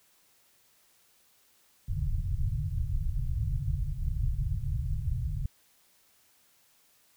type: low-pass noise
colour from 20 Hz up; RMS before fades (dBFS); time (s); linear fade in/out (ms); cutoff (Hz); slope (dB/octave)
pink; -30; 1.88-5.46; 5; 150; 96
effects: white hiss -65 dBFS RMS until 7.16 s